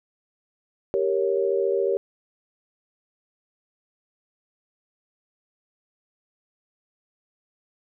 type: chord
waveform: sine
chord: G diminished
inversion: none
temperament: equal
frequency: 392 / 466.2 / 554.4 Hz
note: G4 / Bb4 / Db5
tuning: 0 / 0 / 0 cents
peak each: -23 / -25 / -26 dBFS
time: 0.94-1.97 s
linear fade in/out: 0 ms
effects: none